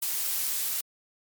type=noise; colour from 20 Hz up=blue; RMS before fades=-29 dBFS; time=0.02-0.81 s; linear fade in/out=5 ms; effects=MP3 96 kbps